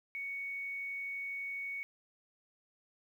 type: tone with quantisation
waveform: sine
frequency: 2227 Hz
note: C#7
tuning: 7 cents sharp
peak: -37 dBFS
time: 0.15-1.83 s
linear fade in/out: 0 ms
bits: 11
effects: none